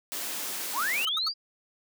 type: high-pass noise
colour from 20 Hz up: white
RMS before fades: -34 dBFS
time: 0.12-1.05 s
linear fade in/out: 0 ms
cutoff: 200 Hz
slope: 24 dB/octave
type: linear sweep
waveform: sine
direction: up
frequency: 740 to 4900 Hz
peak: -26 dBFS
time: 0.73-1.34 s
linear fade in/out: 50 ms
type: tone bursts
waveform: square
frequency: 1283 Hz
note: E6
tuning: 47 cents flat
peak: -30 dBFS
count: 3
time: 1.07-1.285 s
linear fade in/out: 5 ms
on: 21 ms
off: 76 ms
effects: none